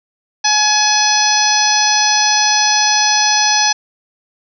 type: harmonic tone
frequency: 846 Hz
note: G#5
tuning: 32 cents sharp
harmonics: 1 / 2 / 3 / 4 / 5 / 6 / 7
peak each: -16 / -20 / -21 / -23 / -20 / -17 / -16 dBFS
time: 0.44-3.73 s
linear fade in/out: 10 ms
effects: none